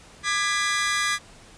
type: chord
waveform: sawtooth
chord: G# diminished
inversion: second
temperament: just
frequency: 1196.1 / 1661.2 / 1993.5 Hz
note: D6 / G#6 / B6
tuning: +31 / 0 / +16 cents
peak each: -23 dBFS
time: 0.23-1.19 s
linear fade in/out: 50 ms
effects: pink hiss -49 dBFS RMS until 1.57 s + resampled to 22050 Hz